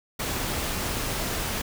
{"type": "noise", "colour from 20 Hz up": "pink", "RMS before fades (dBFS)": -29, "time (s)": [0.19, 1.62], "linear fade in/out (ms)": 10, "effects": []}